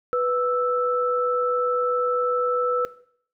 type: tone pair together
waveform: sine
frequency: 493.9 / 1318.5 Hz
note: B4 / E6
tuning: 0 / 0 cents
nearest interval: octave + perfect fourth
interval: 1700 cents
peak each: -21 / -24 dBFS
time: 0.13-2.85 s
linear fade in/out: 0 ms
effects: noise-tail reverb RT60 0.6 s tail -18 dB re dry